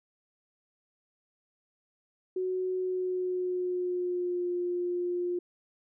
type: tone with pitch glide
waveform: sine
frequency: 370.2 to 353.9 Hz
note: F#4 to F4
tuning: +1 to +23 cents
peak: -28 dBFS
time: 2.36-5.39 s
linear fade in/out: 5 ms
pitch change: -78 cents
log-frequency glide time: 2.77-4.49 s
effects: none